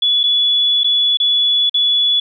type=tone with dropouts; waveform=sine; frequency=3418 Hz; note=G#7; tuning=49 cents sharp; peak=-11 dBFS; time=0.02-2.2 s; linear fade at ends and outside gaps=5 ms; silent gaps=0.233-0.237 / 0.835-0.843 / 1.172-1.2 / 1.696-1.742 s; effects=none